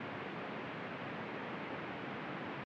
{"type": "band-pass noise", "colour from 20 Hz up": "pink", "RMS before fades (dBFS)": -43, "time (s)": [0, 2.64], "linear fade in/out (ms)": 5, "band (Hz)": [140, 2600], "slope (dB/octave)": 24, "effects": ["MP3 96 kbps"]}